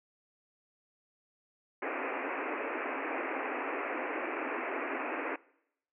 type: band-pass noise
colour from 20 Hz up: pink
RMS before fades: -36 dBFS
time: 1.82-5.36 s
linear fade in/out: 5 ms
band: 260 to 2600 Hz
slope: 96 dB/octave
effects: noise-tail reverb RT60 0.8 s tail -23 dB re dry